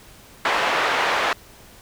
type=band-pass noise; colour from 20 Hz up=pink; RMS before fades=-21 dBFS; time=0.45-1.33 s; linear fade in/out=2 ms; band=690 to 2400 Hz; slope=12 dB/octave; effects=pink hiss -47 dBFS RMS until 1.81 s